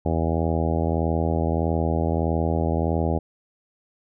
harmonic tone, 81.6 Hz, E2, 17 cents flat, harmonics 1 / 2 / 3 / 4 / 5 / 6 / 7 / 8 / 9 / 10, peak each -24 / -27 / -29 / -30 / -31 / -32 / -32 / -33 / -34 / -34 dBFS, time 0.05-3.19 s, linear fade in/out 10 ms, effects none

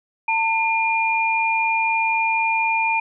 sine tone pair together, 898 / 2413 Hz, A5 / D7, +35 / +46 cents, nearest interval octave + perfect fourth, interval 1711 cents, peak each -20 dBFS, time 0.28-3 s, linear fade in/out 5 ms, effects none

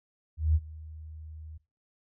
sine tone with ADSR envelope, 78.2 Hz, D#2, 9 cents sharp, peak -19 dBFS, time 0.37-1.58 s, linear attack 180 ms, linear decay 44 ms, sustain -22 dB, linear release 12 ms, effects noise-tail reverb RT60 0.3 s tail -20 dB re dry

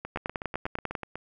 two click trains, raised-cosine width 0.5 ms, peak -14 / -20 dBFS, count 9 / 10, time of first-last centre 0.16-0.952 / 0.05-1.156 s, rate 10.1 / 8.14 Hz, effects none

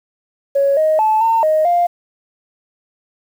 sine tone with pitch steps, 556 / 625 / 869 / 906 / 623 / 699 Hz, C#5 / D#5 / A5 / A#5 / D#5 / F5, +5 / +8 / -22 / -50 / +2 / +1 cents, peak -10 dBFS, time 0.55-1.87 s, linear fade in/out 10 ms, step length 220 ms, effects tanh soft clip ceiling -6 dBFS + 7-bit

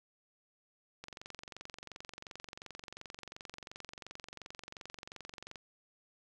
click train, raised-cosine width 0.2 ms, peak -28 dBFS, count 104, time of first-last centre 1.04-5.558 s, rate 22.8 Hz, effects none

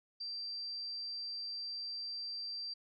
sine tone, 4699 Hz, D8, in tune, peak -39 dBFS, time 0.2-2.74 s, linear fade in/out 10 ms, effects none

